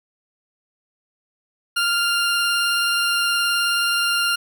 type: tone with vibrato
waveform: 20% pulse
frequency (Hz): 1396.9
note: F6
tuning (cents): 0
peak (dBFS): -13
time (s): 1.76-4.36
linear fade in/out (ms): 10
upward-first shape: sine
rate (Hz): 19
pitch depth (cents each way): 12
effects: none